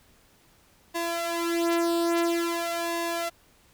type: tone with flanger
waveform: sawtooth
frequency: 338.6 Hz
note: E4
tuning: 46 cents sharp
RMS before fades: -27 dBFS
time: 0.94-3.3 s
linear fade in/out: 20 ms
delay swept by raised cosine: 1.1 to 3.2 ms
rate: 0.49 Hz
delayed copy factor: +0.8
effects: pink hiss -60 dBFS RMS until 3.73 s